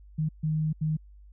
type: tone bursts at uneven times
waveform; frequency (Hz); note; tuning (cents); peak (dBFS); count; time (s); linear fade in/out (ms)
sine; 155.56; D#3; 0; -24; 3; 0.18-0.29 / 0.43-0.73 / 0.81-0.97; 10
effects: added 50 Hz sine -48 dBFS peak until 1.32 s